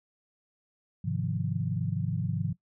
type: chord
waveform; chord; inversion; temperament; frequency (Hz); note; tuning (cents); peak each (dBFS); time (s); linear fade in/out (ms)
sine; F minor seventh; first; equal; 103.83 / 130.81 / 155.56 / 174.61; Ab2 / C3 / Eb3 / F3; 0 / 0 / 0 / 0; -33; 1.04-2.53; 10
effects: noise-tail reverb RT60 0.1 s tail -18 dB re dry